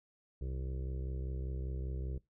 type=harmonic tone; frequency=65.1 Hz; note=C2; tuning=8 cents flat; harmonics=1 / 2 / 3 / 5 / 6 / 7 / 8 / 9; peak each=-37 / -43 / -54 / -53 / -52 / -55 / -62 / -66 dBFS; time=0.41-2.18 s; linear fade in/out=5 ms; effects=noise-tail reverb RT60 0.2 s tail -21 dB re dry